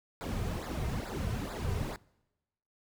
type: noise with flanger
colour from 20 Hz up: brown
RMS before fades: -35 dBFS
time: 0.21-1.96 s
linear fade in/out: 0 ms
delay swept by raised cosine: 0.33 to 3.63 ms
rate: 2.3 Hz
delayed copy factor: -0.85
effects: noise-tail reverb RT60 1.0 s tail -24 dB re dry